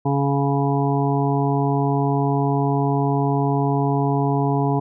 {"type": "harmonic tone", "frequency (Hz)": 140, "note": "C#3", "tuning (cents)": 18, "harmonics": [1, 2, 3, 5, 6, 7], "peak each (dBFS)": [-20, -23, -25, -27, -28, -28], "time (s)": [0.05, 4.8], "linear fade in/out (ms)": 10, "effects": []}